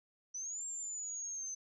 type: exponential two-way sweep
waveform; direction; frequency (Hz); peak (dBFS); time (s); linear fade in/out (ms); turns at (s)
sine; up then down; 5900 to 7459 to 6160; -39; 0.34-1.55; 10; 0.65
effects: none